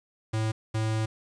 square tone pair in turn, 110 / 110 Hz, A2 / A2, 0 / 0 cents, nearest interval unison, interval 0 cents, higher neither, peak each -26 dBFS, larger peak neither, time 0.33-0.52 / 0.74-1.06 s, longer second, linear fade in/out 10 ms, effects resampled to 22050 Hz + 9-bit

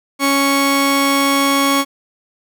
sawtooth tone pair together, 277.2 / 1108.7 Hz, C#4 / C#6, 0 / 0 cents, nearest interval 2 octaves, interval 2400 cents, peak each -11 dBFS, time 0.19-1.85 s, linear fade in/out 50 ms, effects none

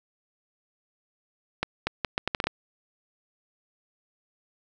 accelerating click train, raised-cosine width 0.3 ms, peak -9 dBFS, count 9, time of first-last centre 1.63-2.47 s, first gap 240 ms, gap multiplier 0.74, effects none

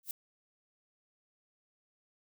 violet noise with exponential growth, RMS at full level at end -32 dBFS, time 0.03-0.11 s, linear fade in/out 2 ms, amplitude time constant 16 ms, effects none

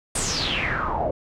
pink noise with low-pass filter sweep, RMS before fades -25 dBFS, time 0.15-1.11 s, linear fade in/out 5 ms, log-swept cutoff 9200 to 560 Hz, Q 6.5, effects none

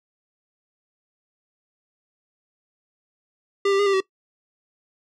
square tone with pitch steps, 398.1 / 393 / 407.7 / 393.8 / 381.8 Hz, G4 / G4 / G#4 / G4 / G4, +27 / +4 / -32 / +8 / -46 cents, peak -18 dBFS, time 3.65-4.005 s, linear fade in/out 5 ms, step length 71 ms, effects noise-tail reverb RT60 0.1 s tail -20 dB re dry + low-pass 5000 Hz 12 dB/octave

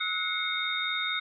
sine tone cluster, 1287 / 1466 / 2131 / 2215 / 3689 Hz, E6 / F#6 / C7 / C#7 / A#7, -42 / -16 / +31 / -2 / -19 cents, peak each -36 / -35 / -35 / -36 / -31 dBFS, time 0-1.2 s, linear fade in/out 10 ms, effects none

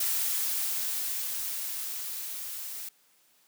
blue noise with level ramp, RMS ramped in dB -28 to -39 dBFS, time 0-2.89 s, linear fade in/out 5 ms, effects white hiss -65 dBFS RMS until 3.47 s + high-pass 150 Hz 12 dB/octave

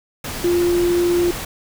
sine tone in noise, 349.2 Hz, F4, in tune, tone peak -14 dBFS, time 0.44-1.31 s, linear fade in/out 5 ms, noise pink, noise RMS -28 dBFS, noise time 0.24-1.45 s, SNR +11 dB, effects none

